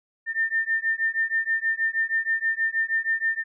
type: beating tone pair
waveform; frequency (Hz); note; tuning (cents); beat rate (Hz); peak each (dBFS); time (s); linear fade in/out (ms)
sine; 1800 / 1806.3; A6 / A6; +39 / +45; 6.3; -25 / -25; 0.26-3.44; 50
effects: none